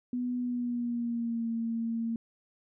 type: tone with pitch glide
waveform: sine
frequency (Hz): 246.9 to 229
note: B3 to A#3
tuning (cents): 0 to -31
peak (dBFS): -29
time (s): 0.13-2.16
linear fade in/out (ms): 2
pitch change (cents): -131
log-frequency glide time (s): 0.39-1.49
effects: none